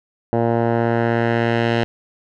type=tone with low-pass filter sweep; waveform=10% pulse; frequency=116.54 Hz; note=A#2; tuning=in tune; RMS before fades=-18 dBFS; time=0.33-1.84 s; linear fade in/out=0 ms; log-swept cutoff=810 to 3100 Hz; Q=1.3; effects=none